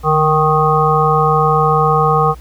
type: harmonic tone with a mistuned harmonic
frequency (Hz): 155.56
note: D#3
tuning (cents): 0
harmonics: 1 / 3 / 5 / 7 / 8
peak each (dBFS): -16 / -16 / -16 / -16 / -16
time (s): 0.03-2.35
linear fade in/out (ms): 50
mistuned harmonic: 1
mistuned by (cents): -49
effects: added 60 Hz sine -32 dBFS peak until 2.4 s + pink hiss -46 dBFS RMS until 2.4 s